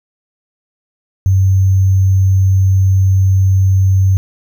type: tone with sample-and-hold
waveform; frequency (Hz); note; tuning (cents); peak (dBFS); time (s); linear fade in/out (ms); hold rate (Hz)
sine; 95.4; G2; -47; -7; 1.26-4.17; 0; 6300
effects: none